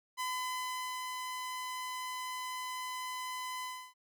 sawtooth tone with ADSR envelope, 1012 Hz, B5, 42 cents sharp, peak -30 dBFS, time 0.17-3.94 s, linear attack 33 ms, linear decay 820 ms, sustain -4 dB, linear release 300 ms, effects none

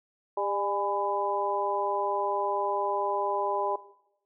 harmonic tone with a mistuned harmonic, 200 Hz, G3, 35 cents sharp, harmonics 2 / 3 / 4 / 5, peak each -32 / -32 / -32 / -32 dBFS, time 0.37-3.76 s, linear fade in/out 5 ms, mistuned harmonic 4, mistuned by +52 cents, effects noise-tail reverb RT60 0.8 s tail -17 dB re dry

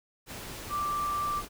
sine tone in noise, 1174.7 Hz, D6, in tune, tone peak -28 dBFS, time 0.69-1.43 s, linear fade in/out 50 ms, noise pink, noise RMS -41 dBFS, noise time 0.26-1.49 s, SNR +10 dB, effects none

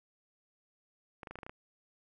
clicks, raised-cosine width 0.5 ms, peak -29 dBFS, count 8, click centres 1.232 / 1.272 / 1.31 / 1.356 / 1.388 / 1.432 / 1.465 / 1.495 s, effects none

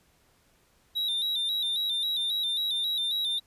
triangle tone with vibrato, 3729 Hz, A#7, in tune, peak -25 dBFS, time 0.95-3.4 s, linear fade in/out 20 ms, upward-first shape square, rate 3.7 Hz, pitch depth 62 cents each way, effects pink hiss -65 dBFS RMS until 3.46 s + resampled to 32000 Hz

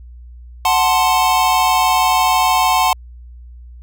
square chord, F# diminished, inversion none, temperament equal, 740 / 880 / 1046.5 Hz, F#5 / A5 / C6, 0 / 0 / 0 cents, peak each -17 dBFS, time 0.65-2.93 s, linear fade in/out 2 ms, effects added 60 Hz sine -34 dBFS peak until 3.82 s

